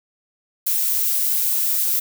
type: noise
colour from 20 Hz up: violet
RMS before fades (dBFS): -20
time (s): 0.66-2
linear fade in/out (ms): 10
effects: none